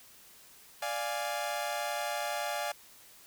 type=chord; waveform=sawtooth; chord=D diminished; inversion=none; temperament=equal; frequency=587.3 / 698.5 / 830.6 Hz; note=D5 / F5 / Ab5; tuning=0 / 0 / 0 cents; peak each=-33 dBFS; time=0.82-2.72 s; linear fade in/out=5 ms; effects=white hiss -56 dBFS RMS until 3.26 s